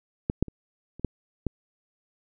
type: clicks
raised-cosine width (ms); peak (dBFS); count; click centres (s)
3; -11 / -8 / -26 / -30 / -11 / -13; 6; 0.299 / 0.426 / 0.483 / 0.996 / 1.047 / 1.467
effects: none